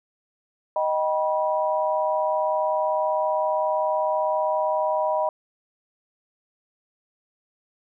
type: chord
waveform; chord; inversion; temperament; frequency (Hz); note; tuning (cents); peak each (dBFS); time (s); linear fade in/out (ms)
sine; Eb augmented; none; just; 622.3 / 777.8 / 972.3; Eb5 / G5 / B5; 0 / -14 / -27; -23 / -28 / -25; 0.76-5.29; 2
effects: none